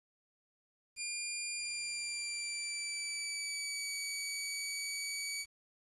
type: tone with pitch glide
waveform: 15% pulse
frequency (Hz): 2400 to 2272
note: D7 to C#7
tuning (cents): +37 to +42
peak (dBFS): -30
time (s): 0.96-5.46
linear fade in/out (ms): 50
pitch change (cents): -95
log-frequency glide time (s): 1.57-3.93
effects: resampled to 24000 Hz + 10-bit